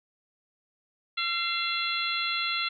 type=harmonic tone with a mistuned harmonic; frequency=680 Hz; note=F5; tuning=46 cents flat; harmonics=2 / 3 / 4 / 5 / 6; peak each=-33 / -33 / -33 / -33 / -33 dBFS; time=1.17-2.69 s; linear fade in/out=10 ms; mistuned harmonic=3; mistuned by=+43 cents; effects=none